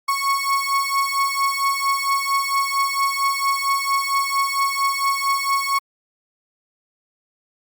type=beating tone pair; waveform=35% pulse; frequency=1101 / 1105.4 Hz; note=C#6 / C#6; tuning=-12 / -5 cents; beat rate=4.4 Hz; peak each=-20 / -20 dBFS; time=0.08-5.79 s; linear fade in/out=10 ms; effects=Opus 48 kbps